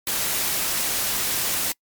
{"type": "noise", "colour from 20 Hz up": "white", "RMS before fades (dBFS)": -24, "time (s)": [0.07, 1.72], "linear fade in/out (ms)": 2, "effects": ["noise-tail reverb RT60 0.1 s tail -26 dB re dry", "MP3 96 kbps"]}